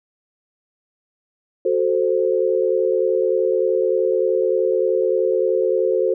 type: chord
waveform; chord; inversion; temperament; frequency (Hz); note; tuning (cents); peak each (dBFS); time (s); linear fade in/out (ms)
sine; F# diminished; none; equal; 370 / 440 / 523.3; F#4 / A4 / C5; 0 / 0 / 0; -20; 1.65-6.14; 5
effects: none